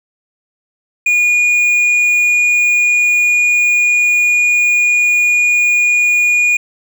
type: tone with hard clipping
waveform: triangle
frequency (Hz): 2443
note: D#7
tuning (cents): -32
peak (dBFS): -10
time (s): 1.06-6.57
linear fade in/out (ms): 5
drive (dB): 7
effects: none